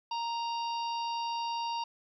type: harmonic tone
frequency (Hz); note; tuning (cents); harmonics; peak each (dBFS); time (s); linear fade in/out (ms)
932.3; A#5; 0; 1 / 3 / 4 / 5 / 6; -32 / -42 / -48 / -44 / -51; 0.11-1.84; 5
effects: 12-bit